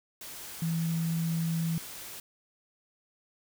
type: tone in noise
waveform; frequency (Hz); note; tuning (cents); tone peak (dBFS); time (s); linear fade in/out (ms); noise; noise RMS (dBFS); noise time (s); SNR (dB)
sine; 164.81; E3; 0; -27; 0.62-1.78; 2; white; -43; 0.21-2.2; +13
effects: none